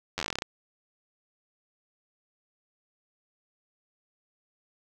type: slowing click train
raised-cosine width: 0.2 ms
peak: -13 dBFS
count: 13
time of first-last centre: 0.18-0.421 s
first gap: 10 ms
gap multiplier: 1.12
effects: none